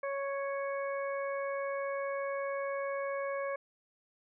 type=harmonic tone; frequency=554.4 Hz; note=C#5; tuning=in tune; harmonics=1 / 2 / 3 / 4; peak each=-34 / -40 / -44 / -46 dBFS; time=0.03-3.56 s; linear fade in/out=5 ms; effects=none